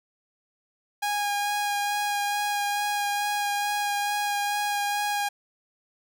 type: tone with vibrato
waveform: sawtooth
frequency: 820 Hz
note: G#5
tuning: 22 cents flat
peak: -21 dBFS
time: 1.02-5.29 s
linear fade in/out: 10 ms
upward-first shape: sine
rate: 2.3 Hz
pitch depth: 12 cents each way
effects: none